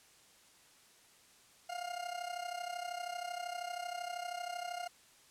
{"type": "tone with amplitude modulation", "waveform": "40% pulse", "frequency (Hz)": 707, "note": "F5", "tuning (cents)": 21, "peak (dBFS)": -35, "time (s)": [1.69, 4.88], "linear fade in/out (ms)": 10, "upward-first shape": "sine", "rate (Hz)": 32.8, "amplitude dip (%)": 75, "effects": ["white hiss -63 dBFS RMS until 5.3 s", "low-pass 10000 Hz 12 dB/octave"]}